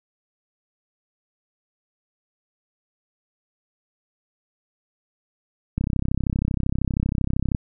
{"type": "click train", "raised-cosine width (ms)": 5, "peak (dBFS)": -10, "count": 59, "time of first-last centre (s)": [5.78, 7.548], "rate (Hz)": 32.8, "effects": []}